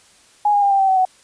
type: tone with pitch steps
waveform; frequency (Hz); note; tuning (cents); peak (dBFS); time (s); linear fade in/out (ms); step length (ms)
sine; 830.6 / 815.9 / 801.4 / 787.2 / 773.2 / 759.5 / 746; G#5 / G#5 / G5 / G5 / G5 / F#5 / F#5; 0 / -31 / +38 / +7 / -24 / +45 / +14; -12; 0.45-1.052; 5; 86
effects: white hiss -51 dBFS RMS until 1.23 s + resampled to 22050 Hz